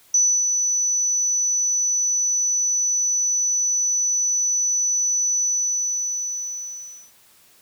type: tone with ADSR envelope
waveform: sine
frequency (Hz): 5970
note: F#8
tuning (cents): +15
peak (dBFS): -13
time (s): 0.14-7.12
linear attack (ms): 4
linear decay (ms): 290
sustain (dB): -5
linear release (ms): 1700
effects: white hiss -54 dBFS RMS until 7.61 s